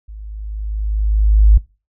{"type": "tone with level ramp", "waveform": "sine", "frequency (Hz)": 52.5, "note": "G#1", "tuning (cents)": 19, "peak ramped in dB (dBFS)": [-30, -3], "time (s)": [0.08, 1.58], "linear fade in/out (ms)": 10, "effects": ["noise-tail reverb RT60 0.3 s tail -22 dB re dry"]}